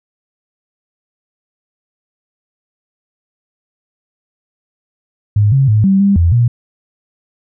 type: tone with pitch steps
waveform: sine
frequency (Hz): 104 / 135.8 / 107.3 / 193.8 / 199 / 84.9 / 119.4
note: G#2 / C#3 / A2 / G3 / G3 / F2 / A#2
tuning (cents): +3 / -35 / -43 / -20 / +26 / -48 / +42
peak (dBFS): -7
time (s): 5.36-6.48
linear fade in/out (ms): 5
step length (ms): 160
effects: none